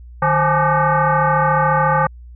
sine tone with frequency modulation, 153.5 Hz, D#3, 23 cents flat, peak -12 dBFS, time 0.22-2.07 s, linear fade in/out 5 ms, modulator 341 Hz, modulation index 3.9, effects added 60 Hz sine -35 dBFS peak until 2.35 s

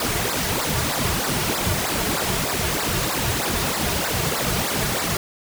pink noise with flanger, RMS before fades -23 dBFS, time 0-5.17 s, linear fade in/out 2 ms, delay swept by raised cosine 0.31 to 3.91 ms, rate 3.2 Hz, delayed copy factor -1, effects none

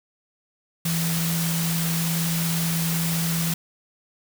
sine tone in noise, 166.1 Hz, E3, 13 cents sharp, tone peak -23 dBFS, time 0.85-3.54 s, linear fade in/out 5 ms, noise white, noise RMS -28 dBFS, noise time 0.85-3.54 s, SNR +2 dB, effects none

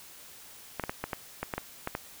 clicks, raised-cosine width 0.5 ms, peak -16 dBFS, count 10, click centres 0.797 / 0.838 / 0.895 / 1.04 / 1.132 / 1.43 / 1.538 / 1.58 / 1.874 / 1.951 s, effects white hiss -50 dBFS RMS until 2.2 s

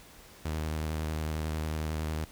sawtooth tone with vibrato, 78 Hz, D#2, 5 cents sharp, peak -27 dBFS, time 0.45-2.25 s, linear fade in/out 5 ms, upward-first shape sine, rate 11 Hz, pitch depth 29 cents each way, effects pink hiss -53 dBFS RMS until 2.31 s

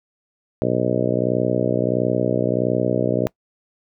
harmonic tone, 61.5 Hz, B1, 7 cents flat, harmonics 2 / 3 / 4 / 5 / 6 / 7 / 8 / 9 / 10, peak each -26 / -26 / -26 / -26 / -26 / -26 / -26 / -26 / -26 dBFS, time 0.62-3.27 s, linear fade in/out 0 ms, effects noise-tail reverb RT60 0.1 s tail -24 dB re dry

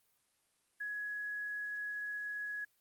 sine tone with quantisation, 1677 Hz, G#6, 16 cents sharp, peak -37 dBFS, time 0.8-2.65 s, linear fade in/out 10 ms, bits 11, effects white hiss -75 dBFS RMS until 2.8 s + Opus 32 kbps

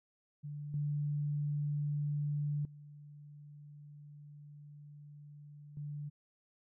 sine tone with level steps, 146.6 Hz, D3, 3 cents flat, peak -40 / -32 / -50 / -39 dBFS, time 0.43-6.1 s, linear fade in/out 20 ms, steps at 0.74 / 2.65 / 5.77 s, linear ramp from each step 2 ms, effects none

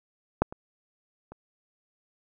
clicks, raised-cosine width 1 ms, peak -6 / -25 / -29 dBFS, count 3, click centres 0.42 / 0.525 / 1.32 s, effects none

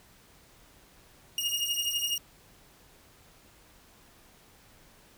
sawtooth beating tone pair, 2847 / 2859 Hz, F7 / F7, +33 / +40 cents, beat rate 12 Hz, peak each -28 dBFS, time 1.38-2.18 s, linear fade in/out 2 ms, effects pink hiss -58 dBFS RMS until 5.17 s

